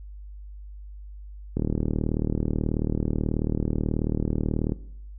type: click train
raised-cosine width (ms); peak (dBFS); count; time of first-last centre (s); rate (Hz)
3; -12; 122; 1.57-4.721; 38.4
effects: noise-tail reverb RT60 0.7 s tail -18 dB re dry + added 50 Hz sine -38 dBFS peak until 5.18 s